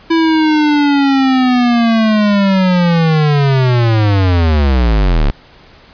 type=linear sweep; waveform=square; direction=down; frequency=331.6 to 32.64 Hz; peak=-9 dBFS; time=0.1-5.31 s; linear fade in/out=10 ms; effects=pink hiss -42 dBFS RMS until 5.93 s + resampled to 11025 Hz